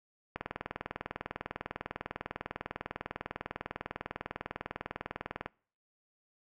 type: click train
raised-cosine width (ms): 0.5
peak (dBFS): -21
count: 103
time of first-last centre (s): 0.36-5.46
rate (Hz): 20
effects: noise-tail reverb RT60 0.5 s tail -25 dB re dry